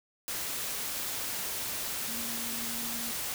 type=tone in noise; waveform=sine; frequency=233.1 Hz; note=A#3; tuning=in tune; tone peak=-42 dBFS; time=2.08-3.11 s; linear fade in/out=0 ms; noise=white; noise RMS=-35 dBFS; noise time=0.28-3.34 s; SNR=-10 dB; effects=none